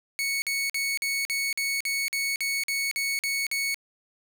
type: tone bursts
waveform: sawtooth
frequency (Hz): 2217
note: C#7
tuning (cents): 0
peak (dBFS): -22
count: 13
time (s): 0.19-3.744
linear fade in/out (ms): 0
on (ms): 230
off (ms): 47
effects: none